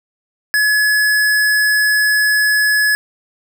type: tone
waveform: square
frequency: 1700 Hz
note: G#6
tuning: 40 cents sharp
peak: -12 dBFS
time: 0.54-2.95 s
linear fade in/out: 0 ms
effects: none